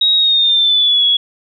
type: tone with pitch glide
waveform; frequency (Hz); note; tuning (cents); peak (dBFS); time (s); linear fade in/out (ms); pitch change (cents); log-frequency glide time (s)
sine; 3791 to 3358; A#7 to G#7; +28 to +18; -9; 0.01-1.17; 5; -210; 0.15-1.05
effects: none